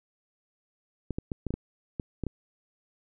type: clicks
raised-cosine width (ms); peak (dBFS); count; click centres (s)
3; -18; 9; 1.107 / 1.185 / 1.318 / 1.467 / 1.506 / 1.54 / 1.998 / 2.237 / 2.267
effects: none